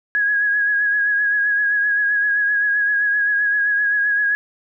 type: tone with vibrato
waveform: sine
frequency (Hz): 1661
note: G#6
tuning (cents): 0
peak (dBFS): -15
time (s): 0.15-4.35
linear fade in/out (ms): 0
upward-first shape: triangle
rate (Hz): 7.7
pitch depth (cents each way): 40
effects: none